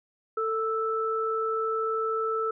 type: tone pair together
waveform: sine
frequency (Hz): 445.2 / 1318.5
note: A4 / E6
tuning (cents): +20 / 0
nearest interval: octave + perfect fifth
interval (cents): 1880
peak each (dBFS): -28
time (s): 0.37-2.51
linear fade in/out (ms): 5
effects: none